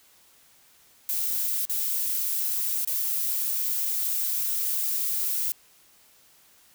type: noise with dropouts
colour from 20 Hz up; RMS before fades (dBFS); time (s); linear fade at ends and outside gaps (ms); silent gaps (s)
violet; -27; 1.09-5.52; 1; 1.653-1.696 / 2.848-2.874
effects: white hiss -58 dBFS RMS until 6.74 s